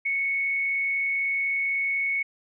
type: tone with frequency modulation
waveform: sine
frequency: 2211 Hz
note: C#7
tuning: 5 cents flat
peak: -23 dBFS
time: 0.05-2.23 s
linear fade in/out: 10 ms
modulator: 110 Hz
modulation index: 0.23
effects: none